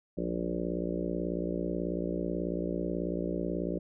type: harmonic tone with a mistuned harmonic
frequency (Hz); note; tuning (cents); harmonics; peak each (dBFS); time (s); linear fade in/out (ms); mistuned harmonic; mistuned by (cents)
58.27; A#1; 0; 1 / 3 / 4 / 5 / 6 / 7 / 8 / 9 / 10; -42 / -35 / -45 / -37 / -37 / -40 / -42 / -41 / -41; 0.17-3.79; 10; 3; +42
effects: none